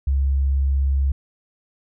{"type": "tone", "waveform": "sine", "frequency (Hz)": 68.3, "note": "C#2", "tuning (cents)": -25, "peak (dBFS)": -16, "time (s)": [0.07, 1.12], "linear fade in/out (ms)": 5, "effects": []}